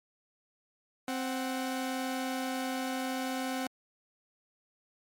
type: tone pair together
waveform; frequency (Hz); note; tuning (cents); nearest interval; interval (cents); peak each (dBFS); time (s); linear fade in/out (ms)
sawtooth; 261.6 / 744.2; C4 / F#5; 0 / +10; octave + tritone; 1810; -29 / -34; 1.08-3.67; 2
effects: MP3 64 kbps